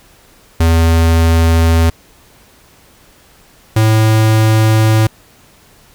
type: tone pair in turn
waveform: square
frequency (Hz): 82.41 / 109.81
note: E2 / A2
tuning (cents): 0 / -3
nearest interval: perfect fourth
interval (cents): 497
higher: second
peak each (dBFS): -8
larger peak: neither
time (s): 0.6-1.9 / 3.76-5.07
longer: second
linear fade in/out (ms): 5
effects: pink hiss -46 dBFS RMS until 5.94 s